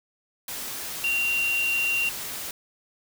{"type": "tone in noise", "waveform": "sine", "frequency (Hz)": 2761, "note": "F7", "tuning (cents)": -20, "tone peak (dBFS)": -22, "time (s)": [1.04, 2.09], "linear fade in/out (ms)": 2, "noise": "white", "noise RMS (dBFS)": -34, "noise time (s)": [0.48, 2.51], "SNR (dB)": 9, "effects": []}